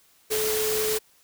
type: tone in noise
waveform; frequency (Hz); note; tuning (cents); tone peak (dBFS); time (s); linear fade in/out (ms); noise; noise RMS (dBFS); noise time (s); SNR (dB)
sine; 432.3; A4; -31; -25; 0.3-0.99; 20; white; -28; 0.3-0.99; 0
effects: white hiss -60 dBFS RMS until 1.23 s